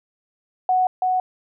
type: tone with echo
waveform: sine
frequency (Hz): 740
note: F#5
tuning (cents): 0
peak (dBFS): -15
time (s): 0.69-0.87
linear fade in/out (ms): 2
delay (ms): 330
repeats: 1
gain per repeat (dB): -2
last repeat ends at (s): 1.2
effects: none